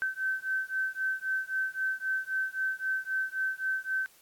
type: beating tone pair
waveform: sine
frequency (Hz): 1539 / 1542.8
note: G6 / G6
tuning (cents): -32 / -28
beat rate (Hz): 3.8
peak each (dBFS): -32 / -32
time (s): 0.02-4.06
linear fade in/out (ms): 0
effects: white hiss -60 dBFS RMS until 4.21 s + AAC 64 kbps